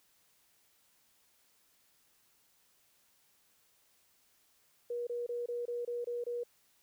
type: tone bursts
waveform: sine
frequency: 480 Hz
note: B4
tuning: 49 cents flat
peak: -34 dBFS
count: 8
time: 4.9-6.435 s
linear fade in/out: 5 ms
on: 170 ms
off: 25 ms
effects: white hiss -70 dBFS RMS until 6.82 s